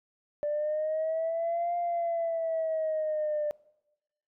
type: exponential two-way sweep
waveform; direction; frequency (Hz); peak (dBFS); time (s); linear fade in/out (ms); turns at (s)
sine; up then down; 587.3 to 698.5 to 594; -26; 0.43-3.51; 0; 1.76
effects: noise-tail reverb RT60 0.9 s tail -23 dB re dry + tanh soft clip ceiling -23 dBFS